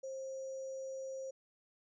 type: tone with sample-and-hold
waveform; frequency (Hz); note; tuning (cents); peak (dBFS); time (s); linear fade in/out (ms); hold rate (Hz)
sine; 531; C5; +25; -40; 0.03-1.31; 10; 6300
effects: resampled to 16000 Hz